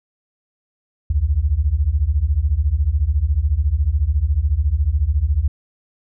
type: beating tone pair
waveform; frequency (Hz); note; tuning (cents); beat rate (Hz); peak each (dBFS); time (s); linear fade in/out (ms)
sine; 65.41 / 79.41; C2 / D#2; 0 / +36; 14; -18 / -17; 1.1-5.48; 5
effects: none